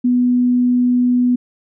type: tone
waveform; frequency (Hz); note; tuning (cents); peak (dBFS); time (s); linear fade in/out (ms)
sine; 246.9; B3; 0; -11; 0.04-1.36; 10
effects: none